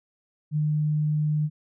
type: tone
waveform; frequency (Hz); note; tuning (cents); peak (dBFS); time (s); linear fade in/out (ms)
sine; 151.5; D#3; -46; -21; 0.51-1.5; 50
effects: none